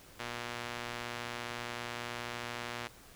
sawtooth tone with band-pass filter, 120 Hz, B2, 49 cents flat, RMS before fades -41 dBFS, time 0.19-2.88 s, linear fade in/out 10 ms, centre 2300 Hz, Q 0.64, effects pink hiss -56 dBFS RMS until 3.15 s

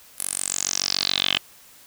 10% pulse tone with band-pass filter sweep, 47.11 Hz, F#1, 32 cents sharp, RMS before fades -25 dBFS, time 0.18-1.38 s, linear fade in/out 10 ms, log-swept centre 11000 to 3000 Hz, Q 5.8, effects white hiss -50 dBFS RMS until 1.86 s

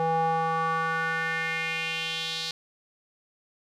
square tone with band-pass filter sweep, 163.1 Hz, E3, 18 cents flat, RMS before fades -28 dBFS, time 0-2.51 s, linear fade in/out 0 ms, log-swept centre 700 to 4200 Hz, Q 3.4, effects none

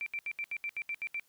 sine tone bursts, 2349 Hz, D7, in tune, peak -33 dBFS, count 10, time 0.01-1.197 s, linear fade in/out 0 ms, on 53 ms, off 73 ms, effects white hiss -69 dBFS RMS until 1.28 s

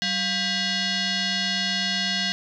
sine tone with frequency modulation, 702 Hz, F5, 9 cents sharp, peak -22 dBFS, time 0.02-2.32 s, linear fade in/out 0 ms, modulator 892 Hz, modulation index 5, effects none

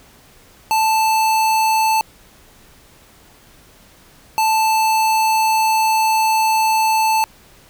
square tone bursts at uneven times, 880 Hz, A5, in tune, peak -14 dBFS, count 2, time 0.71-2.01 / 4.38-7.24 s, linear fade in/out 0 ms, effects pink hiss -48 dBFS RMS until 7.69 s

